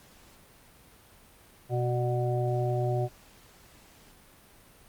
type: harmonic tone with a mistuned harmonic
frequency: 123.47 Hz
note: B2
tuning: in tune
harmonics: 1 / 3 / 5 / 6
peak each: -27 / -32 / -34 / -35 dBFS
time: 1.69-3.09 s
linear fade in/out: 50 ms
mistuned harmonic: 5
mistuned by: -43 cents
effects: pink hiss -56 dBFS RMS until 4.88 s + Opus 48 kbps